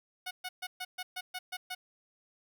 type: tone bursts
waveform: 10% pulse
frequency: 733 Hz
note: F#5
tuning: 16 cents flat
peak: -28 dBFS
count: 9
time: 0.26-1.75 s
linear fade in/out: 10 ms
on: 50 ms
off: 130 ms
effects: none